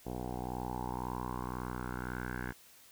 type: tone with low-pass filter sweep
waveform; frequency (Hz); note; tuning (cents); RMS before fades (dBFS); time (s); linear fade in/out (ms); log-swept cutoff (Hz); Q
10% pulse; 61.9; B1; +5; -39; 0.05-2.53; 20; 650 to 1700; 5
effects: white hiss -59 dBFS RMS until 2.91 s